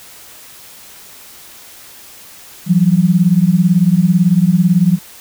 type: beating tone pair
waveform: sine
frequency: 168.7 / 186.7 Hz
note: E3 / F#3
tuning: +40 / +16 cents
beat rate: 18 Hz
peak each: -11 dBFS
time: 2.66-4.99 s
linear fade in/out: 50 ms
effects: white hiss -38 dBFS RMS until 5.2 s